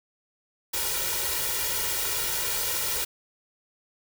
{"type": "noise with comb filter", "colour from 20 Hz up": "white", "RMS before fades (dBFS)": -28, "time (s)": [0.73, 3.05], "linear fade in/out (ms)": 10, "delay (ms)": 2.1, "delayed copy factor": 0.9, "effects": []}